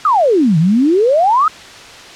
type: exponential two-way sweep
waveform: sine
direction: down then up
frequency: 1318.5 to 151 to 1318.5 Hz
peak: -8 dBFS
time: 0.05-1.48 s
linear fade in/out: 2 ms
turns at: 0.58 s
effects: white hiss -34 dBFS RMS until 2.15 s + low-pass 5000 Hz 12 dB/octave